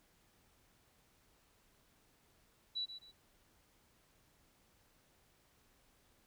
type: tone with echo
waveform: sine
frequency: 3938 Hz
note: B7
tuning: 6 cents flat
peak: -36 dBFS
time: 2.75-2.86 s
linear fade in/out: 20 ms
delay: 130 ms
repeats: 2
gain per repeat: -10 dB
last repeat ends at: 3.12 s
effects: pink hiss -71 dBFS RMS until 6.26 s